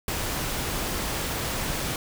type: noise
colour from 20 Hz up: pink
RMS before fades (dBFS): -29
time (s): 0.08-1.96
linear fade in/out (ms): 2
effects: none